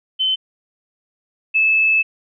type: tone pair in turn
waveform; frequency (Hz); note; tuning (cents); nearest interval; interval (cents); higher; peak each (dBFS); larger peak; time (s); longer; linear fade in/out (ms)
sine; 3062 / 2613; G7 / E7; -41 / -16; minor third; 275; first; -15 / -12; second; 0.19-0.36 / 1.54-2.03; second; 20
effects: none